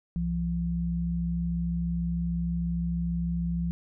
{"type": "tone pair together", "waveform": "sine", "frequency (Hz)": [64.48, 170.9], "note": ["C2", "F3"], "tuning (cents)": [-25, -37], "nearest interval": "octave + perfect fourth", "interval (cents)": 1688, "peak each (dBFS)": [-32, -27], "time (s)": [0.16, 3.71], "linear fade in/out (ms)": 0, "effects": []}